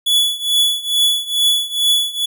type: tone with tremolo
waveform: 45% pulse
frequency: 3415 Hz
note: G#7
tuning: 48 cents sharp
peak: -10 dBFS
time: 0.06-2.26 s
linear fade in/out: 10 ms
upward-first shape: triangle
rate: 2.3 Hz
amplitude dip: 90%
effects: none